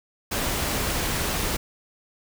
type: noise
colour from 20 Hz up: pink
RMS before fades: -26 dBFS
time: 0.31-1.57 s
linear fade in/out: 10 ms
effects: none